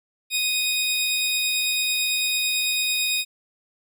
sawtooth tone pair together, 2489 / 3729 Hz, D#7 / A#7, 0 / 0 cents, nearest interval perfect fifth, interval 700 cents, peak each -21 dBFS, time 0.3-3.25 s, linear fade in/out 50 ms, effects none

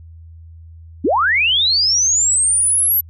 sine linear sweep, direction up, 208.1 to 11920 Hz, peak -12 dBFS, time 1.04-3.01 s, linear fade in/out 10 ms, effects added 82 Hz sine -36 dBFS peak until 3.09 s

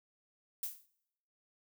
violet noise with exponential decay, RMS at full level -34 dBFS, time 0.63-0.86 s, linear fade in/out 2 ms, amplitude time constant 50 ms, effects noise-tail reverb RT60 0.8 s tail -22 dB re dry

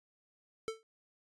square tone with exponential decay, 444.4 Hz, A4, 17 cents sharp, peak -32 dBFS, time 0.68-0.83 s, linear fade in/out 0 ms, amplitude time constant 31 ms, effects resampled to 22050 Hz

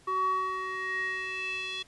square tone with band-pass filter sweep, 375.9 Hz, F#4, 27 cents sharp, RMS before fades -32 dBFS, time 0.07-1.83 s, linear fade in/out 10 ms, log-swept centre 990 to 3300 Hz, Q 5.2, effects pink hiss -59 dBFS RMS until 1.87 s + resampled to 24000 Hz

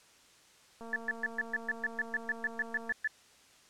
click train, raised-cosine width 1 ms, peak -34 dBFS, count 484, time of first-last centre 0.81-2.919 s, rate 229 Hz
sine tone bursts, 1737 Hz, A6, 23 cents flat, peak -28 dBFS, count 15, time 0.93-3.075 s, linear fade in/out 2 ms, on 31 ms, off 120 ms
effects white hiss -61 dBFS RMS until 3.69 s + low-pass 8000 Hz 12 dB/octave

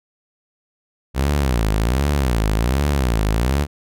sawtooth tone with vibrato, 61.74 Hz, B1, in tune, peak -12 dBFS, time 1.14-3.67 s, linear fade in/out 50 ms, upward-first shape sine, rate 1.3 Hz, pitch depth 290 cents each way, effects none

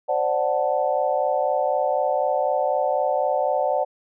sine chord, D dominant seventh, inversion third, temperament equal, 523.3 / 587.3 / 740 / 880 Hz, C5 / D5 / F#5 / A5, 0 / 0 / 0 / 0 cents, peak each -25 / -23 / -24 / -28 dBFS, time 0.08-3.85 s, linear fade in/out 20 ms, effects none

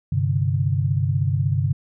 sine chord, G suspended fourth, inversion none, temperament just, 98 / 130.67 / 147 Hz, G2 / C3 / D3, 0 / -2 / +2 cents, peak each -22 / -22 / -23 dBFS, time 0.12-1.73 s, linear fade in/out 5 ms, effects none

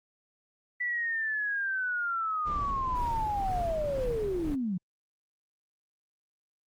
sine linear sweep, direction down, 1975.5 to 170 Hz, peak -28 dBFS, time 0.8-4.78 s, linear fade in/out 10 ms
brown noise with tremolo, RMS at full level -35 dBFS, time 2.45-4.56 s, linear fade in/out 20 ms, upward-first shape sine, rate 2 Hz, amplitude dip 30%
effects Opus 24 kbps

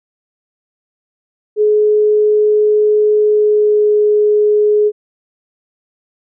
sine tone with pitch glide, 423 to 420.1 Hz, G#4 to G#4, +32 to +20 cents, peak -8 dBFS, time 1.56-4.92 s, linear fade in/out 50 ms, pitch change -12 cents, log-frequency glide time 3.19-3.91 s, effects none

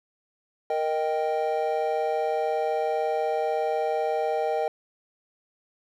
triangle chord, Eb major, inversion second, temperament equal, 466.2 / 622.3 / 784 Hz, Bb4 / Eb5 / G5, 0 / 0 / 0 cents, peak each -26 dBFS, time 0.7-4.68 s, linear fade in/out 2 ms, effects none

